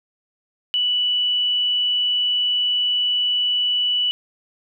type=tone; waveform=sine; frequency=2960 Hz; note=F#7; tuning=in tune; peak=-17 dBFS; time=0.74-4.11 s; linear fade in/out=0 ms; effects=none